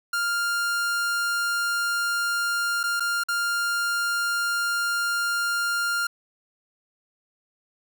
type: tone with dropouts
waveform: 45% pulse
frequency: 1400 Hz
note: F6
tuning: 4 cents sharp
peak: -23 dBFS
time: 0.13-6.07 s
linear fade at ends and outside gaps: 5 ms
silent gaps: 2.832-2.837 / 2.998-3.004 / 3.237-3.285 s
effects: none